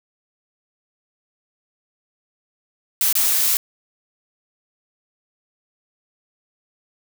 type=noise with dropouts; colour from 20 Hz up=blue; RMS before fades=-18 dBFS; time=3.01-3.57 s; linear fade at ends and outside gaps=1 ms; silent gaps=3.127-3.153 s; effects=none